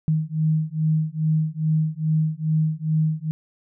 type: beating tone pair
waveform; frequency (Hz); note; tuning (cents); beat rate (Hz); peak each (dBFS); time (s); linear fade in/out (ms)
sine; 155.56 / 157.96; D#3 / D#3; 0 / +26; 2.4; -22; 0.08-3.31; 0
effects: none